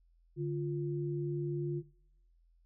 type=tone pair together; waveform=sine; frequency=145.6 / 348.6 Hz; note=D3 / F4; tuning=-15 / -3 cents; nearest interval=octave + minor third; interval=1512 cents; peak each=-34 / -36 dBFS; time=0.36-1.83 s; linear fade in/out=50 ms; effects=noise-tail reverb RT60 0.7 s tail -20 dB re dry + added 42 Hz sine -64 dBFS peak until 2.65 s